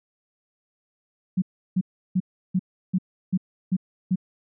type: tone bursts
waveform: sine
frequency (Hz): 185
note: F#3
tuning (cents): 0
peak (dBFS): -18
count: 8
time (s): 1.37-4.158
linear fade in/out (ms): 10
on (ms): 51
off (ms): 340
effects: none